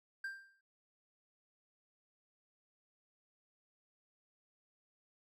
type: tone with exponential decay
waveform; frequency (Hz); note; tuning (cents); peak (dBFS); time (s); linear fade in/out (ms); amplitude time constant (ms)
triangle; 1583; G6; +17; -35; 0.24-0.61; 5; 79
effects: none